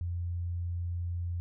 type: tone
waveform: sine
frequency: 86.9 Hz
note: F2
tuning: 8 cents flat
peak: -31 dBFS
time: 0.01-1.4 s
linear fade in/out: 0 ms
effects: none